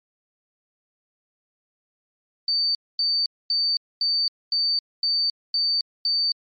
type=tone bursts; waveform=sine; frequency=4583 Hz; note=D8; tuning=43 cents flat; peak=-19 dBFS; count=8; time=2.48-6.32 s; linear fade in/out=2 ms; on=270 ms; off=240 ms; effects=MP3 32 kbps